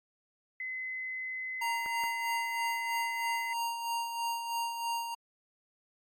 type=tone; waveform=sine; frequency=2038 Hz; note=C7; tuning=46 cents flat; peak=-35 dBFS; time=0.6-3.53 s; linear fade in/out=2 ms
type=tone with tremolo; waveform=square; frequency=932.3 Hz; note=A#5; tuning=in tune; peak=-31 dBFS; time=1.61-5.15 s; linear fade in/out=10 ms; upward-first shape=sine; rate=3.1 Hz; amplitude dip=50%
type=clicks; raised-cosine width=0.5 ms; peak=-31 dBFS; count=2; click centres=1.861 / 2.038 s
effects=AAC 64 kbps